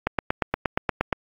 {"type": "click train", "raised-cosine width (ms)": 0.5, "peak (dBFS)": -6, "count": 10, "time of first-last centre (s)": [0.07, 1.128], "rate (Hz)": 8.51, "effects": ["AAC 64 kbps"]}